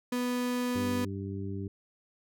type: tone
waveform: 35% pulse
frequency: 246.9 Hz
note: B3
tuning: in tune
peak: -27 dBFS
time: 0.12-1.05 s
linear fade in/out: 5 ms
type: harmonic tone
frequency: 98 Hz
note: G2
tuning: in tune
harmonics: 1 / 2 / 3 / 4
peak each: -36 / -39 / -41 / -42 dBFS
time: 0.75-1.68 s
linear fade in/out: 5 ms
effects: none